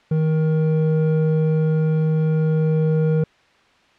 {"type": "tone pair together", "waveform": "triangle", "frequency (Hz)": [157.4, 471.7], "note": ["D#3", "A#4"], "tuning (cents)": [20, 20], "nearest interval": "octave + perfect fifth", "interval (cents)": 1900, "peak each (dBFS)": [-14, -22], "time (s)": [0.11, 3.24], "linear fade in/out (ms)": 5, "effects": ["white hiss -55 dBFS RMS until 3.98 s", "low-pass 3000 Hz 12 dB/octave"]}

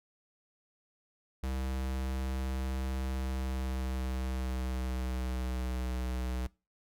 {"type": "tone with pitch glide", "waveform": "square", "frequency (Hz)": [65.41, 62.78], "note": ["C2", "B1"], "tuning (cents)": [0, 29], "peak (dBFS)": -33, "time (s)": [1.43, 6.47], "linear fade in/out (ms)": 5, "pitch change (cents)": -71, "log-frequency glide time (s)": [3.15, 5.92], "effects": ["noise-tail reverb RT60 0.3 s tail -23 dB re dry"]}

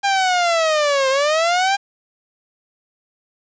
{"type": "linear two-way sweep", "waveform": "sawtooth", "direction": "down then up", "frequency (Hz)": [805, 523.3, 805], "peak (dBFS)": -11, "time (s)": [0.03, 1.77], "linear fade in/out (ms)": 20, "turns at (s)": 1.09, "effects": ["resampled to 16000 Hz", "7-bit"]}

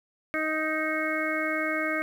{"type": "harmonic tone", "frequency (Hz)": 312.5, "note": "D#4", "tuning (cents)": 8, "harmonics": [1, 2, 4, 5, 6, 7], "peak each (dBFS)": [-32, -32, -34, -33, -36, -31], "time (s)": [0.34, 2.02], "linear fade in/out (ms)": 0, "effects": ["9-bit"]}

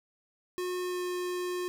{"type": "tone with pitch glide", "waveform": "square", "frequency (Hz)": [361.8, 359.1], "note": ["F#4", "F4"], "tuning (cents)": [-39, 48], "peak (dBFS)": -32, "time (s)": [0.58, 1.68], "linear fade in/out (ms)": 0, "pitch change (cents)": -13, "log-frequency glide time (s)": [0.8, 1.09], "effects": []}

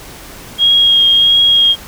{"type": "tone with vibrato", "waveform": "sine", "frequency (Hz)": 3265, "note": "G#7", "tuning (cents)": -30, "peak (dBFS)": -6, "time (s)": [0.58, 1.76], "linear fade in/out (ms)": 50, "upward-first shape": "triangle", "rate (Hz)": 1.5, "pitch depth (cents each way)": 16, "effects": ["pink hiss -33 dBFS RMS until 1.87 s"]}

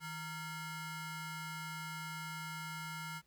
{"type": "ring-modulated tone", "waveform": "25% pulse", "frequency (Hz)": 770, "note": "G5", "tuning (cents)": -31, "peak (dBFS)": -35, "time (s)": [0, 3.22], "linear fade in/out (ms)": 50, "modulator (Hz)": 610, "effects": ["pink hiss -75 dBFS RMS until 3.26 s"]}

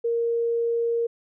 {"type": "tone", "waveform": "sine", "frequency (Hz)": 466.2, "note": "A#4", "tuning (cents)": 0, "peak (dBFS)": -21, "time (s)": [0.04, 1.07], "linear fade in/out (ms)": 10, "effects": []}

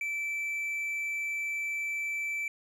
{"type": "tone", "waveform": "triangle", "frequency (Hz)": 2324, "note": "D7", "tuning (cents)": -19, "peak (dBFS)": -29, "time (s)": [0.01, 2.48], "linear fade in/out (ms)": 2, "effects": []}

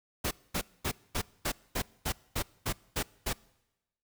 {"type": "noise bursts", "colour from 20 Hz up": "pink", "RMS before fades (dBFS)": -31, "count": 11, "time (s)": [0.24, 3.332], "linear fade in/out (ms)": 10, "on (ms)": 72, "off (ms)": 230, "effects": ["noise-tail reverb RT60 1.0 s tail -24 dB re dry"]}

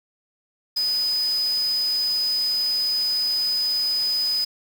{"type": "tone in noise", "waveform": "sine", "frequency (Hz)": 5000, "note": "D#8", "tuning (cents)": 8, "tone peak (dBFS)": -20, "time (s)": [0.76, 4.45], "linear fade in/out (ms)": 10, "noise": "white", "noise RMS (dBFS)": -38, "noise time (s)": [0.76, 4.45], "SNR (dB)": 15, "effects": []}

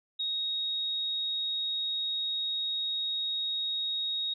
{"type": "tone", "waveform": "sine", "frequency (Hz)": 3760, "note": "A#7", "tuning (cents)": 14, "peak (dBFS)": -29, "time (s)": [0.19, 4.34], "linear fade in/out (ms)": 10, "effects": []}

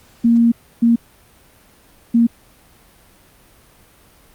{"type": "tone bursts at uneven times", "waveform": "sine", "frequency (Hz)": 233.1, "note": "A#3", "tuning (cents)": 0, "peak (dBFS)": -9, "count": 3, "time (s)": [[0.24, 0.52], [0.82, 0.96], [2.14, 2.27]], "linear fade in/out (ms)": 10, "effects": ["pink hiss -50 dBFS RMS until 4.34 s", "Opus 48 kbps"]}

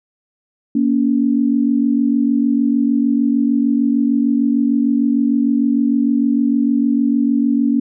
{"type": "tone pair together", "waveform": "sine", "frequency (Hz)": [235.7, 282.3], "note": ["A#3", "C#4"], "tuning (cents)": [19, 32], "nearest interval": "minor third", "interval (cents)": 313, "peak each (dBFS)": -15, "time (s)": [0.75, 7.8], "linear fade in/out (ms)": 5, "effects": []}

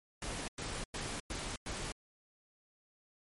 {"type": "noise bursts", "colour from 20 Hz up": "pink", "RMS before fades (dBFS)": -40, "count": 5, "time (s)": [0.22, 1.92], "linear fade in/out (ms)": 2, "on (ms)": 260, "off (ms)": 100, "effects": ["MP3 48 kbps"]}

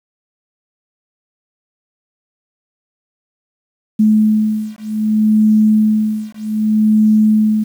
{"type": "beating tone pair", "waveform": "sine", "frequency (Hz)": [214.9, 215.54], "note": ["A3", "A3"], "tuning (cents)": [-41, -35], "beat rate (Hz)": 0.64, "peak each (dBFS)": -13, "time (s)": [3.99, 7.64], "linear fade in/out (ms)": 10, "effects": ["7-bit"]}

